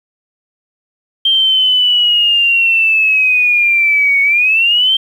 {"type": "linear two-way sweep", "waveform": "sine", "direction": "down then up", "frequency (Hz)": [3166, 2217, 3166], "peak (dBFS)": -8, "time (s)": [1.25, 4.97], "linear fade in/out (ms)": 5, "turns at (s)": 4.22, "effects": ["7-bit"]}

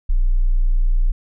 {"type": "tone", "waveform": "sine", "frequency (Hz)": 29.94, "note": "A#0", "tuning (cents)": 47, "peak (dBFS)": -12, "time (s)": [0.09, 1.12], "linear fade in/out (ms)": 10, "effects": []}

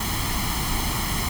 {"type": "noise with comb filter", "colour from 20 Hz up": "pink", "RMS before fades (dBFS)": -25, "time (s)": [0, 1.29], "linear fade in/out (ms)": 5, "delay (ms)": 0.96, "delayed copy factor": 0.7, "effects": []}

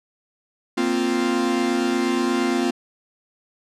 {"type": "chord", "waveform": "45% pulse", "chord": "Bb suspended second", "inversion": "none", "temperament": "equal", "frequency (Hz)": [233.1, 261.6, 349.2], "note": ["Bb3", "C4", "F4"], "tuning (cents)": [0, 0, 0], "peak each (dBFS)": [-25, -23, -23], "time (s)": [0.77, 2.71], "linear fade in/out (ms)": 10, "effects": ["low-pass 8000 Hz 12 dB/octave"]}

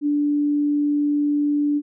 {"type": "tone", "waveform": "sine", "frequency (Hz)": 292.2, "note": "D4", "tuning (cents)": -9, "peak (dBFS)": -17, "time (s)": [0.01, 1.82], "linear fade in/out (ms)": 50, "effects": []}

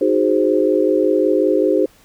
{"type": "chord", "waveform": "sine", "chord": "Ab dominant seventh", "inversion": "second", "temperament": "equal", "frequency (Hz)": [311.1, 370, 415.3, 523.3], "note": ["Eb4", "Gb4", "Ab4", "C5"], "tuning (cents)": [0, 0, 0, 0], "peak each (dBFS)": -18, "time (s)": [0.01, 1.86], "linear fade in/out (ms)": 5, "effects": ["pink hiss -51 dBFS RMS until 2.04 s"]}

